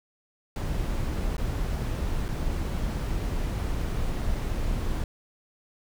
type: noise with dropouts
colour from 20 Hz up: brown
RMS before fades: -28 dBFS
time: 0.56-5.04 s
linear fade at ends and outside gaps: 2 ms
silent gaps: 1.368-1.38 / 2.283-2.287 s
effects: none